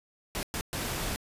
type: noise bursts at uneven times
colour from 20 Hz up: pink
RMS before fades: -33 dBFS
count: 3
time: 0.35-0.43 / 0.54-0.61 / 0.73-1.16 s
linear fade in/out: 0 ms
effects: resampled to 32000 Hz